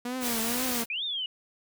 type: tone with vibrato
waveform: sawtooth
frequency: 240 Hz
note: B3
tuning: 49 cents flat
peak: -27 dBFS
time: 0.05-0.84 s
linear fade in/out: 5 ms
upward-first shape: triangle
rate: 2.1 Hz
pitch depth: 140 cents each way
type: noise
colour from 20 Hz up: white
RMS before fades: -31 dBFS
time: 0.2-0.86 s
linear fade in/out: 50 ms
type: exponential two-way sweep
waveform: sine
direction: up then down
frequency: 2349 to 3729 to 2887 Hz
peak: -29 dBFS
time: 0.9-1.26 s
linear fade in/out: 2 ms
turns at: 1.04 s
effects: none